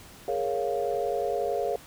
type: chord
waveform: sine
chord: Bb minor seventh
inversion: third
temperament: equal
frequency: 415.3 / 466.2 / 554.4 / 698.5 Hz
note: Ab4 / Bb4 / Db5 / F5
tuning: 0 / 0 / 0 / 0 cents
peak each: -31 dBFS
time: 0.28-1.76 s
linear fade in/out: 2 ms
effects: pink hiss -49 dBFS RMS until 1.86 s